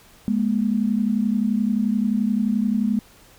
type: tone pair together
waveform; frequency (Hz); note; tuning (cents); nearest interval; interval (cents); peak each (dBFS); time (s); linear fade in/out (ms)
sine; 207.7 / 239.2; G#3 / A#3; 0 / +45; major second; 245; -20 / -22; 0.28-2.99; 0
effects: pink hiss -51 dBFS RMS until 3.38 s